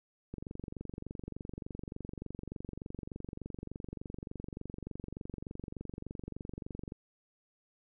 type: click train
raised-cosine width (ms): 3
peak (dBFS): -28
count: 155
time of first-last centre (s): 0.34-6.921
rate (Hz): 23.4
effects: none